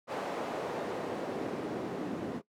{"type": "noise with band-pass filter sweep", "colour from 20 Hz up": "pink", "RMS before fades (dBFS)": -36, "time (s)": [0.07, 2.42], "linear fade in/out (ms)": 50, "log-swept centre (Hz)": [640, 260], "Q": 1.1, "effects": ["noise-tail reverb RT60 0.1 s tail -18 dB re dry", "high-pass 150 Hz 12 dB/octave"]}